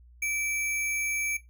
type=tone with sample-and-hold; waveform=sine; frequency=2320 Hz; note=D7; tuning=22 cents flat; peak=-26 dBFS; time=0.22-1.37 s; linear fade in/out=5 ms; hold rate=8820 Hz; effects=noise-tail reverb RT60 0.2 s tail -18 dB re dry + added 60 Hz sine -51 dBFS peak until 1.49 s